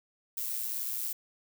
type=noise with amplitude modulation; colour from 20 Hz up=violet; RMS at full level=-32 dBFS; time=0.37-1.13 s; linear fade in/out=5 ms; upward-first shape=sine; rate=118 Hz; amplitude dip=55%; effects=none